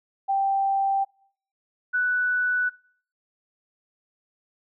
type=tone pair in turn; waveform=sine; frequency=784 / 1484.7 Hz; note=G5 / F#6; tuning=0 / +6 cents; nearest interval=major seventh; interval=1106 cents; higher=second; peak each=-20 dBFS; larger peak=neither; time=0.28-1.05 / 1.93-2.7 s; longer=neither; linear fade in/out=20 ms; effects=noise-tail reverb RT60 0.6 s tail -25 dB re dry